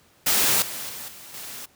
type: noise with level steps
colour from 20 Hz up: white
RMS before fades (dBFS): -20 / -33 / -36 / -43 / -37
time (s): 0.26-1.66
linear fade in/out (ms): 10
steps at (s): 0.62 / 0.89 / 1.08 / 1.34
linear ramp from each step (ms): 2
effects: pink hiss -58 dBFS RMS until 1.75 s + high-pass 80 Hz 12 dB/octave